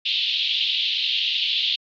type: band-pass noise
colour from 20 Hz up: pink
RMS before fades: -23 dBFS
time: 0.05-1.76 s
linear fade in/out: 10 ms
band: 2900 to 3900 Hz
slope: 48 dB/octave
effects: AAC 48 kbps